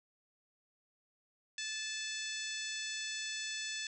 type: harmonic tone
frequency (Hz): 872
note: A5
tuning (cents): -16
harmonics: 2 / 3 / 4 / 5 / 6 / 7 / 8 / 9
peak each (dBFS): -44 / -45 / -44 / -48 / -47 / -48 / -50 / -48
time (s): 1.58-3.87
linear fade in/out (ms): 2
effects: none